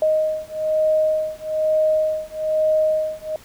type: beating tone pair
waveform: sine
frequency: 622.3 / 623.4 Hz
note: D#5 / D#5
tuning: 0 / +3 cents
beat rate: 1.1 Hz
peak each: -20 dBFS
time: 0.02-3.36 s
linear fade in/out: 2 ms
effects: pink hiss -47 dBFS RMS until 3.44 s